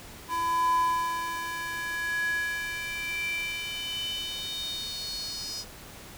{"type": "tone with high-pass filter sweep", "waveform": "square", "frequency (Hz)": 335.1, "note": "E4", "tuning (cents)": 29, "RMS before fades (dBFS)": -31, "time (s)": [0.28, 5.65], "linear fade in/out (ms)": 50, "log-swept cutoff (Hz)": [860, 5100], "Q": 7.4, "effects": ["pink hiss -46 dBFS RMS until 6.17 s"]}